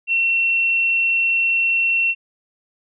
sine tone, 2715 Hz, F7, 50 cents flat, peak -15 dBFS, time 0.07-2.15 s, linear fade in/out 50 ms, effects none

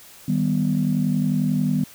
sine chord, Eb augmented, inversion none, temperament equal, 155.56 / 196 / 246.9 Hz, Eb3 / G3 / B3, 0 / 0 / 0 cents, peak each -22 dBFS, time 0.28-1.84 s, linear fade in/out 5 ms, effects tanh soft clip ceiling -10 dBFS + white hiss -46 dBFS RMS until 1.94 s

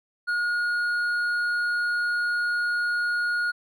sine tone with hard clipping, 1438 Hz, F#6, 50 cents flat, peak -24 dBFS, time 0.27-3.52 s, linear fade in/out 20 ms, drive 4 dB, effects none

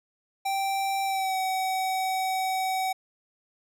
square tone with pitch glide, 781 to 756.1 Hz, G5 to F#5, -7 to +37 cents, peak -26 dBFS, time 0.45-2.93 s, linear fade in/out 10 ms, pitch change -56 cents, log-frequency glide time 1.04-1.37 s, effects none

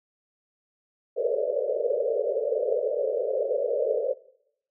white band-pass noise, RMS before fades -26 dBFS, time 1.16-4.14 s, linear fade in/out 20 ms, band 420 to 600 Hz, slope 96 dB/octave, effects noise-tail reverb RT60 0.7 s tail -19 dB re dry

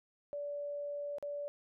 sine tone with dropouts, 578 Hz, D5, 28 cents flat, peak -37 dBFS, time 0.33-1.48 s, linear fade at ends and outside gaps 0 ms, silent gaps 1.184-1.226 s, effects none

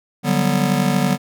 square chord, G major seventh, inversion second, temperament just, 147 / 183.75 / 196 / 245 Hz, D3 / F#3 / G3 / B3, +2 / -12 / 0 / -14 cents, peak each -22 dBFS, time 0.23-1.18 s, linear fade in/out 50 ms, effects none

